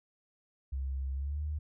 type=tone with pitch glide; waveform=sine; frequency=67 to 75.2 Hz; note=C2 to D2; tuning=+42 to +42 cents; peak=-32 dBFS; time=0.72-1.59 s; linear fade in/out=10 ms; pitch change=+200 cents; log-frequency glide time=1.14-1.42 s; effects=none